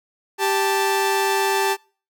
sawtooth tone pair together, 392 / 880 Hz, G4 / A5, 0 / 0 cents, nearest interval octave + major second, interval 1400 cents, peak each -17 / -17 dBFS, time 0.38-1.77 s, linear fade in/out 50 ms, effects noise-tail reverb RT60 0.4 s tail -26 dB re dry

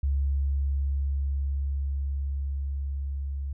sine tone with level ramp, 69.3 Hz, C#2, in tune, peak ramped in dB -22 to -29 dBFS, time 0.03-3.53 s, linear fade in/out 5 ms, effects none

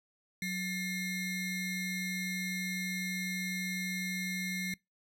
square ring-modulated tone, 976 Hz, B5, 21 cents flat, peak -31 dBFS, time 0.42-4.74 s, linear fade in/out 2 ms, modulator 1160 Hz, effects noise-tail reverb RT60 0.2 s tail -25 dB re dry

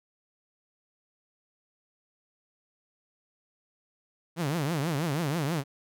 sawtooth tone with vibrato, 154.1 Hz, D#3, 16 cents flat, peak -23 dBFS, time 4.36-5.64 s, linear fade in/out 50 ms, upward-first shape triangle, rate 6.2 Hz, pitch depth 270 cents each way, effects none

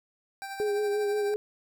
25% pulse tone with tremolo, 784 Hz, G5, in tune, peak -31 dBFS, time 0.42-1.34 s, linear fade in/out 0 ms, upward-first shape sine, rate 12 Hz, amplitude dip 40%
sine tone with vibrato, 414.1 Hz, G#4, 5 cents flat, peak -25 dBFS, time 0.6-1.36 s, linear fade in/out 0 ms, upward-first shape sine, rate 5.7 Hz, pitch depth 31 cents each way
effects none

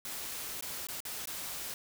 white noise with dropouts, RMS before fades -40 dBFS, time 0.05-1.74 s, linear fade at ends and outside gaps 1 ms, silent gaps 0.609-0.624 / 0.87-0.886 / 1.004-1.052 / 1.256-1.273 s, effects none

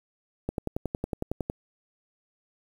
click train, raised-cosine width 2 ms, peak -15 dBFS, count 12, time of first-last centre 0.49-1.499 s, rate 10.9 Hz, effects 8-bit

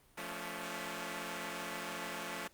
5% pulse chord, F augmented, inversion none, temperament equal with one note detuned, 174.61 / 220 / 282.4 Hz, F3 / A3 / C#4, 0 / 0 / +32 cents, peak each -33 dBFS, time 0.17-2.48 s, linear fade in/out 10 ms, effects pink hiss -66 dBFS RMS until 2.53 s + Opus 32 kbps

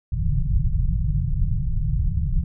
pink low-pass noise, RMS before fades -21 dBFS, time 0.12-2.44 s, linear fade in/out 5 ms, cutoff 170 Hz, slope 96 dB/octave, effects none

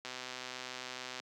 click train, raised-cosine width 0.2 ms, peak -24 dBFS, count 147, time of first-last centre 0.05-1.2 s, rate 127 Hz, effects high-pass 200 Hz 12 dB/octave

